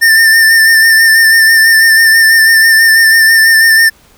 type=tone with vibrato; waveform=square; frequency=1795 Hz; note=A6; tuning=34 cents sharp; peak=-4 dBFS; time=0.01-3.9 s; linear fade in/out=20 ms; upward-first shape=sine; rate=6.1 Hz; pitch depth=30 cents each way; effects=pink hiss -45 dBFS RMS until 4.17 s